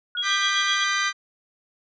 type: tone with exponential decay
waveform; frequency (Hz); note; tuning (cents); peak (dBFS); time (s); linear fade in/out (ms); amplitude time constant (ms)
sine; 1446; F#6; -40; -27; 0.15-0.39; 2; 51
type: tone with tremolo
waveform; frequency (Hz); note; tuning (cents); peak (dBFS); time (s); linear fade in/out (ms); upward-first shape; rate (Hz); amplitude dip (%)
sine; 3301; G#7; -11; -22; 0.17-0.84; 2; sine; 7.8; 90
type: chord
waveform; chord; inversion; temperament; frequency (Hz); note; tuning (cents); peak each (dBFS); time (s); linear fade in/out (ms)
sawtooth; G major; second; equal with one note detuned; 1202.1 / 1568 / 1975.5; D6 / G6 / B6; +40 / 0 / 0; -22; 0.22-1.13; 50
effects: resampled to 16000 Hz